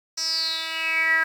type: tone with band-pass filter sweep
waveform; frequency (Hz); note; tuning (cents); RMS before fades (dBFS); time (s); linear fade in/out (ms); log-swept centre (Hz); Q
10% pulse; 323.7; E4; -31; -24; 0.17-1.24; 10; 5900 to 1700; 9.4
effects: 8-bit